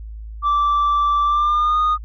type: tone with pitch glide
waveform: sine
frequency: 1167 to 1232.8 Hz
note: D6 to D#6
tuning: -11 to -16 cents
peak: -12 dBFS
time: 0.42-1.98 s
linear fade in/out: 50 ms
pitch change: +95 cents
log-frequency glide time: 1.24-1.79 s
effects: tanh soft clip ceiling -13 dBFS + added 54 Hz sine -30 dBFS peak until 2.04 s